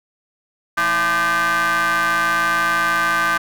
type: ring-modulated tone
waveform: 40% pulse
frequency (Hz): 174.61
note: F3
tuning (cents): 0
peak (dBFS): -12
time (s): 0.77-3.38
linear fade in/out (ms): 10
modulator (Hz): 1370
effects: none